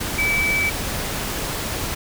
sine tone in noise, 2305 Hz, D7, 33 cents flat, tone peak -18 dBFS, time 0.18-0.7 s, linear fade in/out 10 ms, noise pink, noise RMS -26 dBFS, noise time 0-1.95 s, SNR +5 dB, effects none

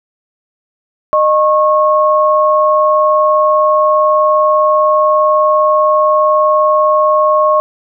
sine tone pair together, 612.9 / 1092 Hz, D#5 / C#6, -26 / -26 cents, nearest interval minor seventh, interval 1000 cents, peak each -10 dBFS, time 1.13-7.6 s, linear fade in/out 0 ms, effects none

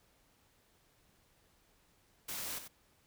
white noise with echo, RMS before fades -41 dBFS, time 2.28-2.59 s, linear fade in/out 10 ms, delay 91 ms, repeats 1, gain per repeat -9 dB, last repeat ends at 2.681 s, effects pink hiss -70 dBFS RMS until 3.06 s

